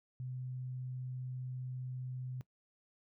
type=tone; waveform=sine; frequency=127.5 Hz; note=C3; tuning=44 cents flat; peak=-39 dBFS; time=0.2-2.41 s; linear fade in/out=0 ms; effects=noise-tail reverb RT60 0.1 s tail -19 dB re dry